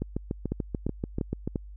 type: two click trains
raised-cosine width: 3 ms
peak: -15 / -16 dBFS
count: 4 / 11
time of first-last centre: 0.52-1.558 / 0.02-1.476 s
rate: 2.89 / 6.87 Hz
effects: added 50 Hz sine -41 dBFS peak until 1.76 s